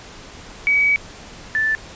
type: tone pair in turn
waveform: sine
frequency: 2272 / 1759.6 Hz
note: C#7 / A6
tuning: +42 / 0 cents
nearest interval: major third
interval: 442 cents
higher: first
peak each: -13 / -16 dBFS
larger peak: first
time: 0.67-0.96 / 1.55-1.75 s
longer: first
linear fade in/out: 0 ms
effects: pink hiss -39 dBFS RMS until 1.95 s + resampled to 16000 Hz